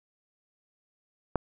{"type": "click", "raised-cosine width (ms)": 1, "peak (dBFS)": -11, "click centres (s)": 1.357, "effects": []}